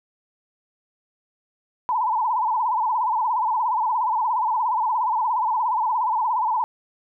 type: tone with vibrato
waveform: sine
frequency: 930 Hz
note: A#5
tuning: 4 cents flat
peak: -19 dBFS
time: 1.89-6.64 s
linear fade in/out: 0 ms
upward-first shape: sine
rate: 17 Hz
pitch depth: 150 cents each way
effects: none